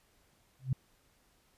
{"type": "tone with exponential growth", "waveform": "sine", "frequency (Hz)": 130.81, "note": "C3", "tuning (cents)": 0, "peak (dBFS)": -24, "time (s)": [0.59, 0.73], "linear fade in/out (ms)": 5, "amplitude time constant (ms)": 29, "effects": ["pink hiss -69 dBFS RMS until 1.57 s", "resampled to 32000 Hz"]}